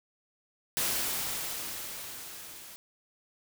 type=noise with level ramp; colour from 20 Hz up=white; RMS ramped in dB=-29 to -48 dBFS; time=0.77-2.76 s; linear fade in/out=0 ms; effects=none